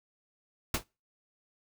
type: noise with exponential decay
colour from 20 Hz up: pink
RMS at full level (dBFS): -23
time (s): 0.74-0.84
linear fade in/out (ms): 5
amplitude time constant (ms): 21
effects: noise-tail reverb RT60 0.3 s tail -26 dB re dry